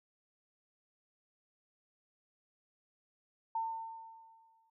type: tone with exponential decay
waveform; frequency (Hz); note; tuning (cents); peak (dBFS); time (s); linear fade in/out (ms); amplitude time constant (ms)
sine; 902; A5; +43; -31; 3.55-4.7; 5; 250
effects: none